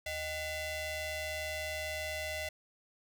sawtooth ring-modulated tone, 699 Hz, F5, 1 cent sharp, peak -29 dBFS, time 0.06-2.49 s, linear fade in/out 5 ms, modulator 1320 Hz, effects none

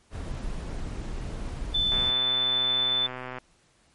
brown noise, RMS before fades -33 dBFS, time 0.1-2.13 s, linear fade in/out 50 ms
sine tone, 3520 Hz, A7, in tune, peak -22 dBFS, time 1.74-3.07 s, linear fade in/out 10 ms
click train, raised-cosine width 0.5 ms, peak -21 dBFS, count 187, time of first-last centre 1.92-3.385 s, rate 127 Hz
effects pink hiss -63 dBFS RMS until 3.94 s + MP3 48 kbps

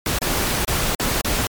pink noise with dropouts, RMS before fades -21 dBFS, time 0.06-1.47 s, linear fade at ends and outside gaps 1 ms, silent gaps 0.186-0.217 / 0.649-0.678 / 0.949-0.997 / 1.212-1.246 s, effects MP3 96 kbps

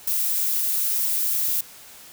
violet noise, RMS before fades -23 dBFS, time 0.07-1.61 s, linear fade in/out 5 ms, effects white hiss -45 dBFS RMS until 2.12 s

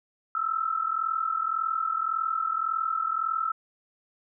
sine tone pair together, 1295 / 1336.8 Hz, E6 / E6, -31 / +24 cents, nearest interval minor second, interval 55 cents, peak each -28 dBFS, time 0.35-3.52 s, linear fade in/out 2 ms, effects none

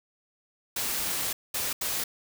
white noise bursts at uneven times, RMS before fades -30 dBFS, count 3, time 0.76-1.33 / 1.54-1.73 / 1.81-2.04 s, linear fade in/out 5 ms, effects none

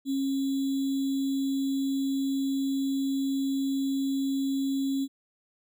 sine tone with sample-and-hold, 272.1 Hz, C#4, 32 cents flat, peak -25 dBFS, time 0.05-5.08 s, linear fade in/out 50 ms, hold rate 3675 Hz, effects none

